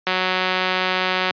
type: click train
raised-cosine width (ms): 0.3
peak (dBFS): -4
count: 230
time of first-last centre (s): 0.07-1.308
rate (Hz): 185
effects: high-pass 200 Hz 12 dB/octave + resampled to 11025 Hz